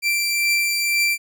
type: beating tone pair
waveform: sawtooth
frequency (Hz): 2349 / 2351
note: D7 / D7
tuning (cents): 0 / +1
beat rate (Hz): 2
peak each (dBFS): -24 / -15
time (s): 0.02-1.18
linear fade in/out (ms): 50
effects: none